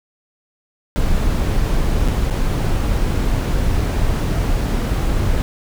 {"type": "noise with dropouts", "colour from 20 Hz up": "brown", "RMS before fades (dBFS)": -17, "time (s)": [0.96, 5.42], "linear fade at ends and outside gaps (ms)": 0, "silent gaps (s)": [[2.077, 2.085], [2.301, 2.308]], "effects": []}